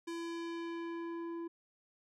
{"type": "tone with low-pass filter sweep", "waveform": "square", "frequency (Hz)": 336.2, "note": "E4", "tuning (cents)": 34, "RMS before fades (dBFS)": -41, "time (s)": [0.07, 1.48], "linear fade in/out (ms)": 10, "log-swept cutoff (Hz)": [9000, 810], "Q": 0.8, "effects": []}